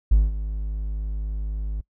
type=tone with ADSR envelope; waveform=triangle; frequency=51.91 Hz; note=G#1; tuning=in tune; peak=-8 dBFS; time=0.11-1.81 s; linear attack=10 ms; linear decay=190 ms; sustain=-15 dB; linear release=5 ms; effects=noise-tail reverb RT60 0.1 s tail -23 dB re dry + tanh soft clip ceiling -7 dBFS